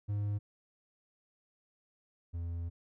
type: tone pair in turn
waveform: triangle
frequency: 102.9 / 84.93 Hz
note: G#2 / F2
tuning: -16 / -48 cents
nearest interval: minor third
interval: 332 cents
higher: first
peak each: -29 / -33 dBFS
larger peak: first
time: 0.08-0.39 / 2.33-2.7 s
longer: second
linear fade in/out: 20 ms
effects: none